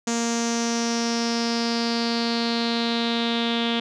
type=tone with low-pass filter sweep; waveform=sawtooth; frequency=233.1 Hz; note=A#3; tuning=in tune; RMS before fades=-24 dBFS; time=0.07-3.8 s; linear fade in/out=5 ms; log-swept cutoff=6700 to 3400 Hz; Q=6.1; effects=none